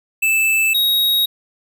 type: tone pair in turn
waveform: square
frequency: 2634 / 3788 Hz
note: E7 / A#7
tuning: -2 / +27 cents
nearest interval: tritone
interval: 629 cents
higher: second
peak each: -14 dBFS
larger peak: neither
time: 0.22-0.74 / 0.74-1.26 s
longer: neither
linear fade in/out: 10 ms
effects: none